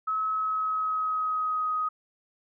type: tone with pitch glide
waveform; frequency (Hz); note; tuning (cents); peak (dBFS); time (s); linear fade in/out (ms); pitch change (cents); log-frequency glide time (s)
sine; 1287 to 1254.7; E6 to D#6; -42 to +14; -25; 0.07-1.89; 10; -44; 0.28-1.7
effects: none